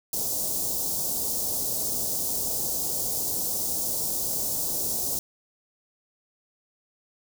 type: band-stop noise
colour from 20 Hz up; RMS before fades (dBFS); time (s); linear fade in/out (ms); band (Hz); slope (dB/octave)
white; -28; 0.13-5.19; 2; 750 to 5200; 24
effects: none